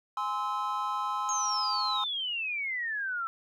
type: chord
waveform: triangle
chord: Ab augmented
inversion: none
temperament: just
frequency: 830.6 / 1038.3 / 1297.8 Hz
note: Ab5 / C6 / E6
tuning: 0 / -14 / -27 cents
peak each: -34 / -30 / -32 dBFS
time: 0.17-2.04 s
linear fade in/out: 2 ms
type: exponential sweep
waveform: sine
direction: down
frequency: 6645 to 1318.5 Hz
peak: -30 dBFS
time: 1.29-3.27 s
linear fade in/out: 0 ms
effects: none